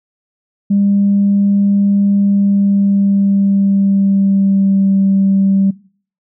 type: tone with pitch glide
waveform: sine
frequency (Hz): 200.4 to 194.81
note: G3 to G3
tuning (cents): +38 to -11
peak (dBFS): -8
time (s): 0.7-5.71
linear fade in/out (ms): 10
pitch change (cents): -49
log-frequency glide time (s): 2.15-4.93
effects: noise-tail reverb RT60 0.5 s tail -22 dB re dry + tanh soft clip ceiling -4 dBFS